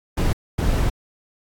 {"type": "noise bursts at uneven times", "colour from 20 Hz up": "brown", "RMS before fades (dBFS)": -19, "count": 2, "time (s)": [[0.17, 0.33], [0.58, 0.9]], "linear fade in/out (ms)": 10, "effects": ["AAC 64 kbps"]}